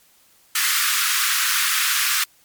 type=high-pass noise; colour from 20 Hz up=pink; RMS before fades=-20 dBFS; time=0.55-2.24 s; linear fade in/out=5 ms; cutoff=1200 Hz; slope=48 dB/octave; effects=white hiss -56 dBFS RMS until 2.44 s + MP3 96 kbps